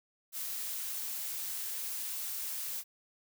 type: noise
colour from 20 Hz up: blue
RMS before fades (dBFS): -38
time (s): 0.32-2.84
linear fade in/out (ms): 50
effects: none